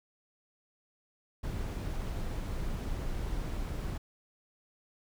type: noise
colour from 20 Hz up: brown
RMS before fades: -35 dBFS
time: 1.43-3.98 s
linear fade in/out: 10 ms
effects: none